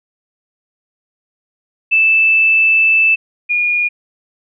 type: tone pair in turn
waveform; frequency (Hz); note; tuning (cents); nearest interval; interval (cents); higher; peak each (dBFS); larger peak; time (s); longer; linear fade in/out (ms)
sine; 2637 / 2434; E7 / D#7; 0 / -39; minor second; 139; first; -8 / -12; first; 1.91-3.16 / 3.49-3.89; first; 20
effects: none

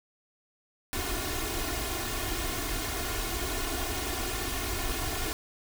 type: noise with comb filter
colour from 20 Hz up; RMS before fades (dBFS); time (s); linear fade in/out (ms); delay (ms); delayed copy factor
pink; -32; 0.93-5.33; 0; 2.8; +0.95
effects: none

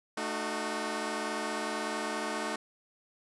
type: chord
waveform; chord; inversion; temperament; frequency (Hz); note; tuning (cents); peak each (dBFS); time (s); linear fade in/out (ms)
10% pulse; D# diminished; second; equal with one note detuned; 220 / 304.7 / 370; A3 / D#4 / F#4; 0 / -36 / 0; -28 / -28 / -30; 0.17-2.56; 5
effects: resampled to 24000 Hz

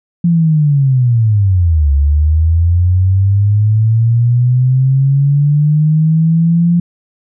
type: linear two-way sweep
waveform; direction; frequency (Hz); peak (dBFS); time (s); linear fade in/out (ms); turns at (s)
sine; down then up; 173.9 to 69.3 to 173.9; -7; 0.24-6.8; 5; 1.92
effects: none

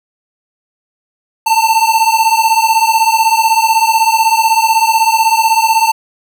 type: beating tone pair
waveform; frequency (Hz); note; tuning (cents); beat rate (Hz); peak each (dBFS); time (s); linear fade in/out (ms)
square; 886 / 902; A5 / A5; +12 / +43; 16; -12 / -12; 1.46-5.92; 10
effects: none

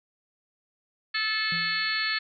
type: harmonic tone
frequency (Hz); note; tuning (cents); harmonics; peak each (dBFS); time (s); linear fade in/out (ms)
435.4; A4; -18; 3 / 4 / 5 / 6 / 7 / 8 / 9 / 10; -36 / -29 / -33 / -36 / -40 / -38 / -41 / -30; 1.14-2.19; 10
type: tone with exponential decay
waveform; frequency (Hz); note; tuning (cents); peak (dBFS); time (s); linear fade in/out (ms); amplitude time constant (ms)
triangle; 168.6; E3; +39; -31; 1.52-2.03; 2; 110
effects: none

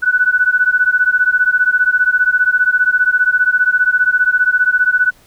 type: beating tone pair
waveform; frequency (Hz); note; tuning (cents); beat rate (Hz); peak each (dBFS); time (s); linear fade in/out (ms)
sine; 1480 / 1495; F#6 / F#6; 0 / +17; 15; -13; 0.02-5.11; 20
effects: pink hiss -49 dBFS RMS until 5.26 s

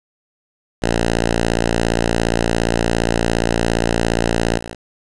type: tone with level steps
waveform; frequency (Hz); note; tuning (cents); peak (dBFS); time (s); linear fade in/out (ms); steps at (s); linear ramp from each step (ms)
5% pulse; 57.3; A#1; -29; -4 / -18; 0.82-4.75; 10; 4.57; 20
effects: resampled to 22050 Hz + 7-bit

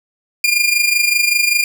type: tone with amplitude modulation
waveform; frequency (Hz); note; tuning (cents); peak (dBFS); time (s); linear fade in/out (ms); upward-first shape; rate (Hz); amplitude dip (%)
sawtooth; 2408; D7; +43; -6; 0.44-1.64; 2; sine; 25.2; 65
effects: none

